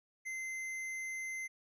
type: tone with tanh clipping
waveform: sine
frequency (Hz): 2070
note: C7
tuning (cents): -19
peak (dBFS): -40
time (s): 0.25-1.48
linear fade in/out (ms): 20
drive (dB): 12
effects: resampled to 32000 Hz